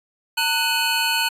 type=tone cluster; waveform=square; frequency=907 / 1482 / 2524 / 2997 / 4329 Hz; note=A#5 / F#6 / D#7 / F#7 / C#8; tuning=-48 / +2 / +24 / +22 / -42 cents; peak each=-26 dBFS; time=0.37-1.29 s; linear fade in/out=10 ms; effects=resampled to 32000 Hz